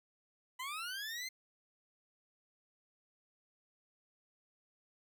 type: linear sweep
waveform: 20% pulse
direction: up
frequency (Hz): 987.8 to 2100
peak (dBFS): -35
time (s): 0.59-1.29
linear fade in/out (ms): 10
effects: none